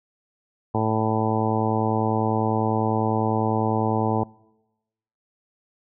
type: harmonic tone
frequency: 110 Hz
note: A2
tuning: in tune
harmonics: 1 / 2 / 3 / 4 / 5 / 6 / 7 / 8 / 9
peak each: -25 / -27 / -29 / -28 / -32 / -33 / -28 / -29 / -32 dBFS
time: 0.74-4.24 s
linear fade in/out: 10 ms
effects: noise-tail reverb RT60 1.0 s tail -25 dB re dry